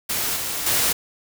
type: noise with level steps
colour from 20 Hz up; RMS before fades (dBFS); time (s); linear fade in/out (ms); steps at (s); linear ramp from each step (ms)
white; -24 / -27 / -20; 0.09-0.93; 10; 0.36 / 0.66; 5
effects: none